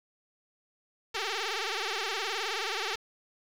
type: tone with vibrato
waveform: 5% pulse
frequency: 416.8 Hz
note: G#4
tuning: 6 cents sharp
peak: -19 dBFS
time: 1.14-2.96 s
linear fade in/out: 10 ms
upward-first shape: sine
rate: 19 Hz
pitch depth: 170 cents each way
effects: low-pass 7000 Hz 12 dB/octave + 8-bit